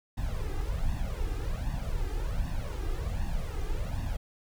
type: noise with flanger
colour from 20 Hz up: brown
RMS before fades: -31 dBFS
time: 0.17-4.17 s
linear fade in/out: 10 ms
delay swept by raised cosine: 1.1 to 2.5 ms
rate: 1.3 Hz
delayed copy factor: +0.8
effects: none